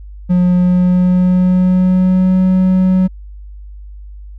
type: tone with pitch glide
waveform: triangle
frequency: 179.3 to 185.84 Hz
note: F3 to F#3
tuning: +46 to +8 cents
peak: -6 dBFS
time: 0.29-3.08 s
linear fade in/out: 20 ms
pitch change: +62 cents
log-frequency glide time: 0.53-2.38 s
effects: added 50 Hz sine -29 dBFS peak until 4.38 s